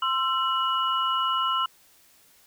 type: tone cluster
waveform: sine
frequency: 1045 / 1339 / 2927 Hz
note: C6 / E6 / F#7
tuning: -2 / +27 / -19 cents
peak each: -27 / -25 / -29 dBFS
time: 0.02-1.66 s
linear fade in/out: 5 ms
effects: white hiss -58 dBFS RMS until 2.46 s